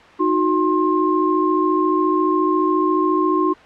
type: tone cluster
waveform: sine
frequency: 311.7 / 366 / 1062 Hz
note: D#4 / F#4 / C6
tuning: +3 / -19 / +25 cents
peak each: -19 dBFS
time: 0.19-3.54 s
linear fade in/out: 20 ms
effects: white hiss -43 dBFS RMS until 3.65 s + low-pass 2000 Hz 12 dB/octave